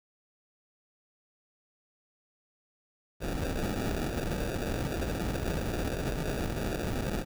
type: noise with sample-and-hold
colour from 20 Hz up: pink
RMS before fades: -32 dBFS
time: 3.2-7.25 s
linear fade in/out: 50 ms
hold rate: 1050 Hz
effects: none